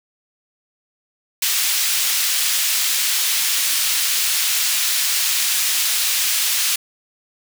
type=high-pass noise; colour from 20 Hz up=pink; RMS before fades=-19 dBFS; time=1.42-6.76 s; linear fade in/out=5 ms; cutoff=2900 Hz; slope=12 dB/octave; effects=none